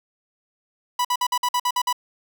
45% pulse tone bursts, 985 Hz, B5, 5 cents flat, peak -19 dBFS, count 9, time 0.99-1.928 s, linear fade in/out 5 ms, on 58 ms, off 52 ms, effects none

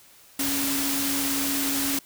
sine tone in noise, 277.2 Hz, C#4, in tune, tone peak -28 dBFS, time 0.39-1.99 s, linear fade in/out 5 ms, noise white, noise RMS -27 dBFS, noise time 0.39-1.99 s, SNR -4 dB, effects white hiss -53 dBFS RMS until 2.05 s

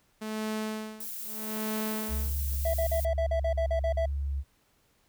sawtooth tone with tremolo, 216.7 Hz, A3, 26 cents flat, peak -26 dBFS, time 0.21-2.55 s, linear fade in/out 10 ms, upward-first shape sine, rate 0.79 Hz, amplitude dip 100%
violet noise, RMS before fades -38 dBFS, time 1-3.05 s, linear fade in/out 5 ms
sine tone with vibrato, 69.3 Hz, C#2, in tune, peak -28 dBFS, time 2.08-4.44 s, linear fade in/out 50 ms, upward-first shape sine, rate 1.1 Hz, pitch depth 24 cents each way
triangle tone bursts, 660 Hz, E5, 2 cents sharp, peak -24 dBFS, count 11, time 2.65-4.058 s, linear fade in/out 5 ms, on 88 ms, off 44 ms
effects pink hiss -68 dBFS RMS until 5.08 s

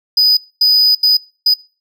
triangle tone bursts at uneven times, 4978 Hz, D#8, in tune, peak -6 dBFS, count 4, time 0.17-0.37 / 0.61-0.95 / 1.03-1.17 / 1.46-1.54 s, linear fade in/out 5 ms, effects noise-tail reverb RT60 0.4 s tail -25 dB re dry

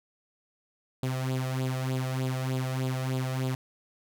sawtooth tone with flanger, 130 Hz, C3, 11 cents flat, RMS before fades -30 dBFS, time 1.03-3.55 s, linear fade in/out 2 ms, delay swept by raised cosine 0.25 to 1.65 ms, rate 3.3 Hz, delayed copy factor +0.65, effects none

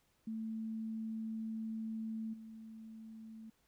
sine tone with level steps, 221.7 Hz, A3, 13 cents sharp, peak -38 / -48 dBFS, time 0.27-3.5 s, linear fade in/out 5 ms, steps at 2.33 s, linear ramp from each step 10 ms, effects pink hiss -75 dBFS RMS until 3.67 s

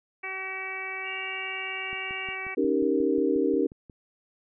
harmonic tone, 380.7 Hz, F#4, 49 cents sharp, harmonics 1 / 2 / 3 / 4 / 5 / 6 / 7, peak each -43 / -42 / -43 / -45 / -39 / -34 / -44 dBFS, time 0.23-2.55 s, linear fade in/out 10 ms
sine tone, 2794 Hz, F7, in tune, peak -37 dBFS, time 1.03-2.37 s, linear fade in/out 50 ms
click train, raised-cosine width 3 ms, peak -33 dBFS, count 12, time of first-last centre 1.93-3.898 s, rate 5.59 Hz
sine chord, Eb dominant seventh, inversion third, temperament equal, 277.2 / 311.1 / 392 / 466.2 Hz, Db4 / Eb4 / G4 / Bb4, 0 / 0 / 0 / 0 cents, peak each -27 dBFS, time 2.57-3.67 s, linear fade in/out 10 ms
effects none

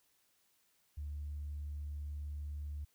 sine tone, 73.42 Hz, D2, in tune, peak -38 dBFS, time 0.97-2.85 s, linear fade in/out 10 ms, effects tanh soft clip ceiling -35 dBFS + white hiss -74 dBFS RMS until 2.94 s

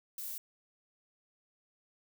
violet noise, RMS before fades -41 dBFS, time 0.18-0.38 s, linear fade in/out 2 ms, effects none

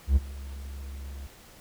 triangle tone with ADSR envelope, 68.4 Hz, C#2, 23 cents flat, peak -13 dBFS, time 0.07-1.27 s, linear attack 91 ms, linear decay 28 ms, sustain -21 dB, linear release 7 ms, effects pink hiss -52 dBFS RMS until 1.6 s

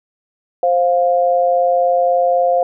sine tone pair together, 525.9 / 702 Hz, C5 / F5, +9 / +9 cents, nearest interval perfect fourth, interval 500 cents, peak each -14 dBFS, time 0.63-2.63 s, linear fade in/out 2 ms, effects none

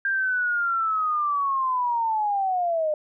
sine linear sweep, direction down, 1600 to 599 Hz, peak -21 dBFS, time 0.05-2.94 s, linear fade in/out 2 ms, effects none

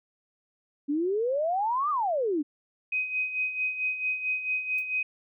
sine exponential two-way sweep, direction up then down, 277.2 to 1244.5 to 277.2 Hz, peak -24 dBFS, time 0.88-2.43 s, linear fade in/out 20 ms, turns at 1.9 s
sine tone with tremolo, 2514 Hz, D#7, 17 cents sharp, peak -24 dBFS, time 2.92-5.03 s, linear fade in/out 5 ms, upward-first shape sine, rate 4.5 Hz, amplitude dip 65%
violet noise with exponential decay, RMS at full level -44 dBFS, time 4.78-4.86 s, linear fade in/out 2 ms, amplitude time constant 16 ms
effects none

